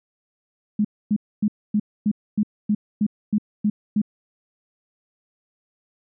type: tone bursts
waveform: sine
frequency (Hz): 210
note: G#3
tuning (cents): +19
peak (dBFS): -16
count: 11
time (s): 0.79-4.017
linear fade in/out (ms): 5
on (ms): 57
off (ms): 260
effects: none